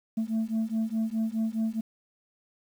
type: beating tone pair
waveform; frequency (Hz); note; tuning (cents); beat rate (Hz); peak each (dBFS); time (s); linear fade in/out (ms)
sine; 220 / 224.8; A3 / A3; 0 / +37; 4.8; -27 / -27; 0.17-1.81; 10
effects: tanh soft clip ceiling -23 dBFS + 9-bit